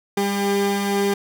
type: tone pair together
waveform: 30% pulse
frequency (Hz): 199.51 / 401.1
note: G3 / G4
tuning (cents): +31 / +40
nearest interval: octave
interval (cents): 1209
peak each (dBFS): -19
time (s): 0.17-1.14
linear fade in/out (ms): 5
effects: none